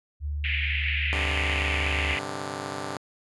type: tone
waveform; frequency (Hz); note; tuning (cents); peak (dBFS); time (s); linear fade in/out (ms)
sine; 73.42; D2; 0; -27; 0.2-2.17; 50
type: band-pass noise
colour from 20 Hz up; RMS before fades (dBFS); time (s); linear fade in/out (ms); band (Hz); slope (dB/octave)
white; -29; 0.44-2.19; 2; 1900 to 2800; 48
type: chord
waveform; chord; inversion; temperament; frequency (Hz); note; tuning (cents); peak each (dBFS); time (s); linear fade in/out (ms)
5% pulse; G suspended fourth; none; just; 98 / 130.67 / 147; G2 / C3 / D3; 0 / -2 / +2; -26; 1.13-2.97; 0
effects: resampled to 24000 Hz